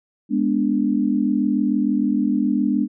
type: chord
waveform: sine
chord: G# diminished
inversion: none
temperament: equal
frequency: 207.7 / 246.9 / 293.7 Hz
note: G#3 / B3 / D4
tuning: 0 / 0 / 0 cents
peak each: -21 dBFS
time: 0.29-2.88 s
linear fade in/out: 50 ms
effects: none